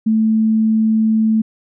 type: tone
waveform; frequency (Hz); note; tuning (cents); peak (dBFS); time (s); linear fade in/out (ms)
sine; 220; A3; 0; -11; 0.06-1.42; 10
effects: none